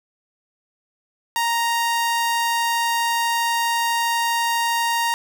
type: tone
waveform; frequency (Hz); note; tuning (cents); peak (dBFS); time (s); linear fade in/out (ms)
sawtooth; 932.3; A#5; 0; -15; 1.36-5.14; 0
effects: none